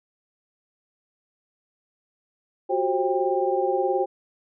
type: tone cluster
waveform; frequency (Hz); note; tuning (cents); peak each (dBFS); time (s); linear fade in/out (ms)
sine; 363.6 / 382.5 / 532 / 795; F#4 / G4 / C5 / G5; -30 / -42 / +29 / +24; -26; 2.69-4.06; 20
effects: none